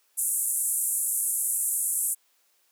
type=band-pass noise; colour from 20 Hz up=white; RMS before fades=-27 dBFS; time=0.17-2.15 s; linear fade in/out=20 ms; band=8000 to 12000 Hz; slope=48 dB/octave; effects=white hiss -67 dBFS RMS until 2.71 s + high-pass 400 Hz 12 dB/octave